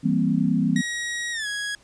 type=chord; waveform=sine; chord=C dominant seventh; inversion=first; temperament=equal; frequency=164.81 / 196 / 233.1 / 261.6 Hz; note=E3 / G3 / Bb3 / C4; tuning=0 / 0 / 0 / 0 cents; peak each=-24 dBFS; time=0.03-0.82 s; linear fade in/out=20 ms
type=tone with pitch glide; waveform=sawtooth; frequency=1898 to 1661.9 Hz; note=A#6 to G#6; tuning=+31 to +1 cents; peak=-23 dBFS; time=0.76-1.75 s; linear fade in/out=2 ms; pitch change=-230 cents; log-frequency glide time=1.32-1.47 s
effects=pink hiss -56 dBFS RMS until 1.83 s + resampled to 22050 Hz